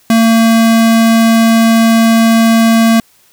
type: tone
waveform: square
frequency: 226.8 Hz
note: A#3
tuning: 47 cents flat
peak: -6 dBFS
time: 0.1-3 s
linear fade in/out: 2 ms
effects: white hiss -49 dBFS RMS until 3.32 s